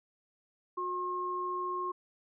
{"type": "tone pair together", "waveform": "sine", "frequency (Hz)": [362.7, 1074.4], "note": ["F#4", "C6"], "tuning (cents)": [-34, 46], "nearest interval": "octave + perfect fifth", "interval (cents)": 1880, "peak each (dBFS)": [-38, -33], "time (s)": [0.77, 1.92], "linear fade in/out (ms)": 10, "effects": []}